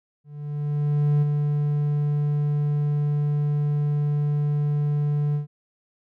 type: tone with ADSR envelope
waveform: triangle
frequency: 146.83 Hz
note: D3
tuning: in tune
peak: -14 dBFS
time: 0.24-5.47 s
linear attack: 980 ms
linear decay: 19 ms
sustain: -4 dB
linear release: 120 ms
effects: none